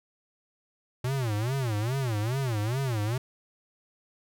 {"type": "tone with vibrato", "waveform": "square", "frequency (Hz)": 119.4, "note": "A#2", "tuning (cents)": 42, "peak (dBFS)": -27, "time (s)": [1.04, 3.18], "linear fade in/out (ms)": 5, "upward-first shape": "sine", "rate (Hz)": 2.4, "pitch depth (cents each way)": 250, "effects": []}